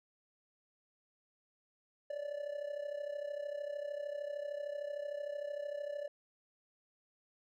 triangle tone with amplitude modulation, 581 Hz, D5, 19 cents flat, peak -33 dBFS, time 2.1-6.08 s, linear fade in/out 5 ms, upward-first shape sine, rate 33.2 Hz, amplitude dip 75%, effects none

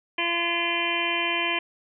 harmonic tone, 341.9 Hz, F4, 37 cents flat, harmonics 1 / 2 / 3 / 5 / 6 / 7 / 8 / 9, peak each -33 / -34 / -31 / -34 / -32 / -28 / -33 / -30 dBFS, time 0.18-1.59 s, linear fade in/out 5 ms, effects none

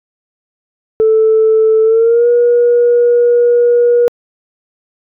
sine tone with pitch glide, 440 to 479.8 Hz, A4 to A#4, 0 to +50 cents, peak -5 dBFS, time 1-4.08 s, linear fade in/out 0 ms, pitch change +150 cents, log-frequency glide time 1.83-2.28 s, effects tanh soft clip ceiling -2 dBFS

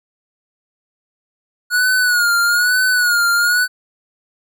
square tone with vibrato, 1451 Hz, F#6, 34 cents flat, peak -13 dBFS, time 1.7-3.68 s, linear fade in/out 50 ms, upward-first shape sine, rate 1.1 Hz, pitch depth 68 cents each way, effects none

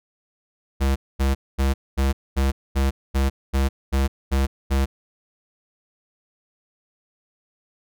square tone bursts, 67.6 Hz, C#2, 43 cents flat, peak -18 dBFS, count 11, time 0.8-4.86 s, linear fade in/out 20 ms, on 160 ms, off 230 ms, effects none

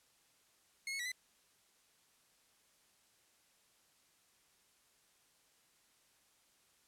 sawtooth tone with pitch steps, 2164 / 2194 / 1940 / 2018 Hz, C#7 / C#7 / B6 / B6, -42 / -18 / -31 / +37 cents, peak -35 dBFS, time 0.87-1.118 s, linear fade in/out 2 ms, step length 62 ms, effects white hiss -71 dBFS RMS until 6.87 s + low-pass 11000 Hz 12 dB/octave

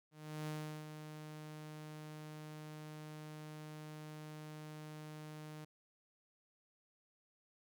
sawtooth tone with ADSR envelope, 153.3 Hz, D#3, 25 cents flat, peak -36 dBFS, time 0.11-5.65 s, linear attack 360 ms, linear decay 380 ms, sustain -8 dB, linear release 9 ms, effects none

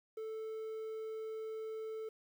triangle tone with quantisation, 440 Hz, A4, in tune, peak -38 dBFS, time 0.17-2.09 s, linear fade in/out 5 ms, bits 11, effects none

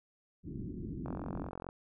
white low-pass noise, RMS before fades -41 dBFS, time 0.43-1.51 s, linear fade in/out 50 ms, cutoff 330 Hz, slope 48 dB/octave
click train, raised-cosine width 1 ms, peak -28 dBFS, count 29, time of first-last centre 1.06-1.689 s, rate 44.5 Hz
effects none

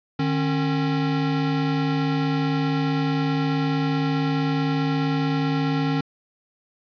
square tone pair together, 152.2 / 272.1 Hz, D#3 / C#4, -38 / -32 cents, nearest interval minor seventh, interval 1006 cents, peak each -24 / -24 dBFS, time 0.19-6.01 s, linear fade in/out 5 ms, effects resampled to 11025 Hz + 8-bit

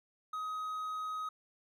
triangle tone, 1261 Hz, D#6, 23 cents sharp, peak -34 dBFS, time 0.33-1.29 s, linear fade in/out 5 ms, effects none

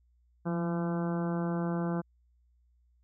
harmonic tone with a mistuned harmonic, 170 Hz, F3, 46 cents flat, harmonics 1 / 2 / 3 / 4 / 5 / 6 / 7 / 8 / 9, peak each -30 / -36 / -40 / -42 / -44 / -46 / -47 / -48 / -49 dBFS, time 0.45-2.02 s, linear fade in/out 20 ms, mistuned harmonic 1, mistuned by +33 cents, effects added 60 Hz sine -64 dBFS peak until 3.03 s

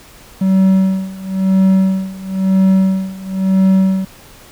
triangle tone with tremolo, 190.4 Hz, F#3, 50 cents sharp, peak -5 dBFS, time 0.41-4.05 s, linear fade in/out 5 ms, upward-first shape sine, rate 0.99 Hz, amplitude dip 90%, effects pink hiss -41 dBFS RMS until 4.51 s

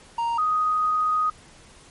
triangle / sine tone pair in turn, 932.3 / 1248.1 Hz, A#5 / D#6, 0 / +5 cents, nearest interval perfect fourth, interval 505 cents, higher second, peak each -20 / -19 dBFS, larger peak second, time 0.18-0.38 / 0.38-1.3 s, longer second, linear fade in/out 5 ms, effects pink hiss -50 dBFS RMS until 1.9 s + MP3 48 kbps

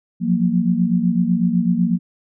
sine tone cluster, 175 / 183 / 233.2 Hz, F3 / F#3 / A#3, +4 / -19 / +1 cents, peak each -19 dBFS, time 0.2-1.99 s, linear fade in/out 50 ms, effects none

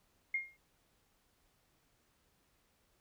sine tone with exponential decay, 2131 Hz, C7, 31 cents sharp, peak -29 dBFS, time 0.34-0.57 s, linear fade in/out 5 ms, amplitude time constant 48 ms, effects pink hiss -74 dBFS RMS until 3 s

